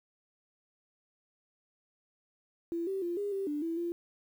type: tone with pitch steps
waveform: sine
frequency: 337.5 / 386.4 / 346.3 / 406.9 / 390.8 / 294.9 / 330.7 / 343.3 Hz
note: E4 / G4 / F4 / G#4 / G4 / D4 / E4 / F4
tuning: +41 / -25 / -15 / -35 / -5 / +7 / +6 / -30 cents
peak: -31 dBFS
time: 2.72-3.92 s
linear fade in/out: 0 ms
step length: 150 ms
effects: 10-bit